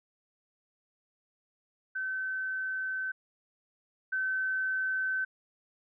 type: tone pair in turn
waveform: sine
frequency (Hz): 1531 / 1531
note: G6 / G6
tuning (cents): -41 / -41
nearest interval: unison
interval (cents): 0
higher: neither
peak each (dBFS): -31 / -28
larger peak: second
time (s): 1.95-3.12 / 4.12-5.25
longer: first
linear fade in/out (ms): 10
effects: none